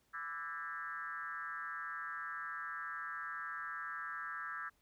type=tone with frequency modulation; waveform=sine; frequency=1474 Hz; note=F#6; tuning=7 cents flat; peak=-40 dBFS; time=0.13-4.7 s; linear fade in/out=20 ms; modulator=154 Hz; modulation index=2; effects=pink hiss -75 dBFS RMS until 4.81 s